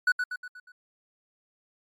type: tone with echo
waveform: triangle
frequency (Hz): 1480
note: F#6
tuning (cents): 0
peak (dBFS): -17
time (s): 0.07-0.12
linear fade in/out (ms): 5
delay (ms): 120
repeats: 5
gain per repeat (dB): -6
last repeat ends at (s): 0.72
effects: MP3 64 kbps